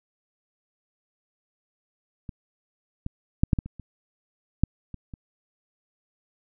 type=clicks; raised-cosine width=5 ms; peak=-23 / -18 / -6 / -6 / -13 / -24 / -27 / -6 / -24 / -26 dBFS; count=10; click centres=2.292 / 3.064 / 3.435 / 3.532 / 3.588 / 3.66 / 3.797 / 4.636 / 4.943 / 5.138 s; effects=none